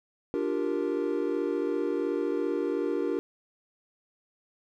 triangle chord, G minor seventh, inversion second, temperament equal, 293.7 / 349.2 / 392 / 466.2 Hz, D4 / F4 / G4 / Bb4, 0 / 0 / 0 / 0 cents, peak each -30 dBFS, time 0.34-3.19 s, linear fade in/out 0 ms, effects none

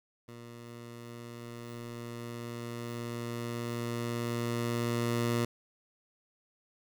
15% pulse tone with level ramp, 118.3 Hz, A#2, 26 cents sharp, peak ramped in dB -40 to -21 dBFS, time 0.28-5.45 s, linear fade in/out 5 ms, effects 10-bit

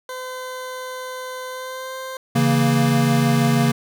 20% pulse tone with pitch glide, 511 to 522 Hz, C5 to C5, -41 to -4 cents, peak -24 dBFS, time 0.09-2.17 s, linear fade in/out 2 ms, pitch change +37 cents, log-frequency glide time 1.49-1.96 s
square chord, A# diminished, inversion first, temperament equal, 138.59 / 164.81 / 233.1 Hz, C#3 / E3 / A#3, 0 / 0 / 0 cents, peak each -19 / -24 / -19 dBFS, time 2.35-3.72 s, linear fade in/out 10 ms
effects none

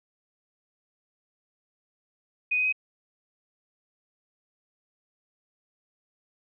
sine tone with pitch steps, 2489 / 2506 / 2524 Hz, D#7 / D#7 / D#7, 0 / +12 / +24 cents, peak -22 dBFS, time 2.51-2.726 s, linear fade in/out 10 ms, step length 72 ms, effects none

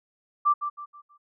sine tone with echo, 1174.7 Hz, D6, in tune, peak -17 dBFS, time 0.45-0.54 s, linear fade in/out 20 ms, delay 160 ms, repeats 4, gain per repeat -9 dB, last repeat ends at 1.18 s, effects none

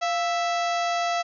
harmonic tone with a mistuned harmonic, 659.3 Hz, E5, in tune, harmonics 1 / 2 / 3 / 4 / 5 / 6 / 7 / 8 / 9 / 10, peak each -24 / -30 / -34 / -36 / -38 / -40 / -41 / -42 / -43 / -44 dBFS, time 0.01-1.23 s, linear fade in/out 20 ms, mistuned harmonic 1, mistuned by +90 cents, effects none

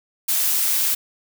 blue noise, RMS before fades -20 dBFS, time 0.28-0.95 s, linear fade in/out 10 ms, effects none

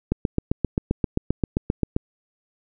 click train, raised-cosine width 3 ms, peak -7 dBFS, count 15, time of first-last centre 0.12-1.965 s, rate 7.59 Hz, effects none

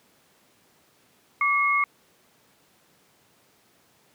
sine tone pair together, 1155 / 2164 Hz, D6 / C#7, -29 / -42 cents, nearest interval major seventh, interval 1087 cents, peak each -22 dBFS, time 1.41-1.84 s, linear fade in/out 2 ms, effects pink hiss -61 dBFS RMS until 4.14 s + high-pass 150 Hz 12 dB/octave

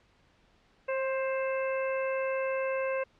harmonic tone with a mistuned harmonic, 527 Hz, C5, 12 cents sharp, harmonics 1 / 2 / 3 / 4 / 5, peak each -29 / -38 / -40 / -42 / -40 dBFS, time 0.88-3.04 s, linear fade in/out 10 ms, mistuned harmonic 1, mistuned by +15 cents, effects pink hiss -65 dBFS RMS until 3.19 s + low-pass 4000 Hz 12 dB/octave

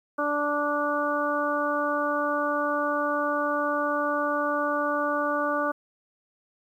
harmonic tone, 292.6 Hz, D4, 6 cents flat, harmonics 1 / 2 / 3 / 4 / 5, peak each -31 / -28 / -34 / -28 / -31 dBFS, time 0.18-5.72 s, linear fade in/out 10 ms, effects 10-bit

